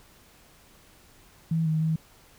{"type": "tone with pitch steps", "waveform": "sine", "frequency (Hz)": [162.8, 157.4, 159.6], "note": ["E3", "D#3", "D#3"], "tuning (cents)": [-21, 20, 44], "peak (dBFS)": -22, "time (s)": [1.51, 1.96], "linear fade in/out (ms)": 5, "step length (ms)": 150, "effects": ["pink hiss -56 dBFS RMS until 2.38 s"]}